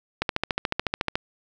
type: click train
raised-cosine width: 0.3 ms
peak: -7 dBFS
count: 14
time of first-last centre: 0.22-1.155 s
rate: 13.9 Hz
effects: none